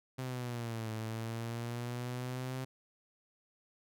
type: exponential two-way sweep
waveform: sawtooth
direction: down then up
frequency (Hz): 130.81 to 109.7 to 130.81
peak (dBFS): -33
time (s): 0.18-2.65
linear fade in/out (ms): 10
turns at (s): 0.91
effects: none